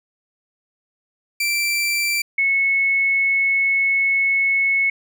sawtooth / sine tone pair in turn, 2345 / 2197 Hz, D7 / C#7, -3 / -16 cents, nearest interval minor second, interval 113 cents, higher first, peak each -15 dBFS, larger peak neither, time 1.4-2.22 / 2.38-4.9 s, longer second, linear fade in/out 5 ms, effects none

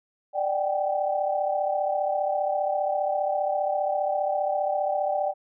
sine tone cluster, 593 / 762 / 797 Hz, D5 / G5 / G5, +17 / -49 / +28 cents, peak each -26 / -27 / -30 dBFS, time 0.33-5.34 s, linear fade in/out 50 ms, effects none

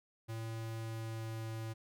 square tone with pitch glide, 112.8 to 111.89 Hz, A2 to A2, +44 to +29 cents, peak -40 dBFS, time 0.28-1.74 s, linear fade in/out 20 ms, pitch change -15 cents, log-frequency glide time 0.72-1.48 s, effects none

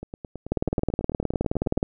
two click trains, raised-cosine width 2 ms, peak -9 / -21 dBFS, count 26 / 17, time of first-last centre 0.52-1.829 / 0.03-1.773 s, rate 19.1 / 9.18 Hz, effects none

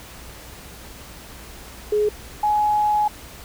sine tone pair in turn, 420.4 / 840.8 Hz, G#4 / G#5, +21 / +21 cents, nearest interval octave, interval 1200 cents, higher second, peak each -16 dBFS, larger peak neither, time 1.92-2.09 / 2.43-3.08 s, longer second, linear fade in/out 5 ms, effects added 60 Hz sine -45 dBFS peak until 3.44 s + pink hiss -41 dBFS RMS until 3.44 s

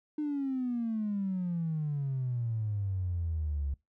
triangle exponential sweep, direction down, 305.1 to 67.9 Hz, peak -26 dBFS, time 0.18-3.74 s, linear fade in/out 5 ms, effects noise-tail reverb RT60 0.2 s tail -26 dB re dry + tanh soft clip ceiling -27 dBFS

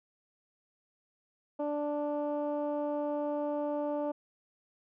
15% pulse tone with low-pass filter, 293.7 Hz, D4, in tune, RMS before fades -33 dBFS, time 1.59-4.12 s, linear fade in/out 10 ms, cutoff 660 Hz, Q 1.7, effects none

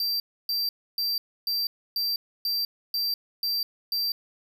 square tone bursts, 4699 Hz, D8, in tune, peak -25 dBFS, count 9, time 0-4.12 s, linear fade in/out 2 ms, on 200 ms, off 290 ms, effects none

